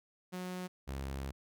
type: tone pair in turn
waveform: sawtooth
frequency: 182.2 / 67.76 Hz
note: F#3 / C#2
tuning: -26 / -39 cents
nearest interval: octave + perfect fourth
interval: 1713 cents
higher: first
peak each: -35 / -34 dBFS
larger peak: second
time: 0.32-0.68 / 0.87-1.32 s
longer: second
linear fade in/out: 20 ms
effects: none